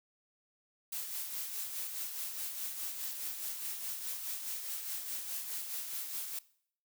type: noise with tremolo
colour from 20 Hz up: blue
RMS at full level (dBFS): -38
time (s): 0.92-6.39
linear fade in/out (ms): 5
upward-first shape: sine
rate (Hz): 4.8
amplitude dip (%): 45
effects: noise-tail reverb RT60 0.6 s tail -20 dB re dry